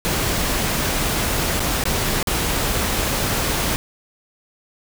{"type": "noise with dropouts", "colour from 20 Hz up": "pink", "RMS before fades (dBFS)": -21, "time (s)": [0.05, 3.76], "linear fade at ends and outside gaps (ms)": 0, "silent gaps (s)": [[1.595, 1.603], [1.838, 1.854], [2.228, 2.272]], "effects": []}